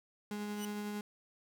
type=tone with tremolo; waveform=35% pulse; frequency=207.7 Hz; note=G#3; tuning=in tune; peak=-35 dBFS; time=0.31-1.01 s; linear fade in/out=2 ms; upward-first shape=triangle; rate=11 Hz; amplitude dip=25%
type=tone with exponential growth; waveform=15% pulse; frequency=2960 Hz; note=F#7; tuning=in tune; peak=-32 dBFS; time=0.5-0.65 s; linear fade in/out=1 ms; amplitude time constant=32 ms
effects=none